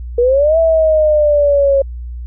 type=exponential two-way sweep; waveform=sine; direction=up then down; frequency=470.4 to 660 to 545 Hz; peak=-8 dBFS; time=0.18-1.82 s; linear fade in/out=5 ms; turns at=0.58 s; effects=added 60 Hz sine -23 dBFS peak until 2.26 s